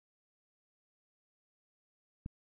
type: click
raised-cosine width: 5 ms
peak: -28 dBFS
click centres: 2.261 s
effects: none